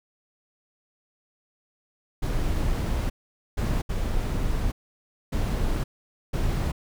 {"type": "noise bursts at uneven times", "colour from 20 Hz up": "brown", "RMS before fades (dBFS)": -25, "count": 5, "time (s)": [[2.22, 3.1], [3.57, 3.82], [3.89, 4.72], [5.32, 5.84], [6.33, 6.72]], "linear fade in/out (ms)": 10, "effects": []}